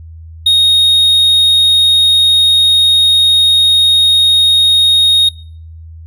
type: tone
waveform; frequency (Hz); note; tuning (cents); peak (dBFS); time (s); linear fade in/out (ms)
triangle; 3729; A#7; 0; -4; 0.46-5.29; 5
effects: noise-tail reverb RT60 0.6 s tail -24 dB re dry + added 81 Hz sine -29 dBFS peak until 6.06 s